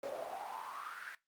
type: noise with high-pass filter sweep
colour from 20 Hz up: brown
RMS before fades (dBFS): -44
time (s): 0.03-1.15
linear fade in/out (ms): 2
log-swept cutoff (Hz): 520 to 1700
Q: 7.3
effects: noise-tail reverb RT60 0.2 s tail -17 dB re dry + Opus 48 kbps